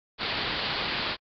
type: low-pass noise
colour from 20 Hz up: white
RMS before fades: -30 dBFS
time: 0.18-1.17 s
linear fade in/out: 50 ms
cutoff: 4700 Hz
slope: 96 dB/octave
effects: AAC 64 kbps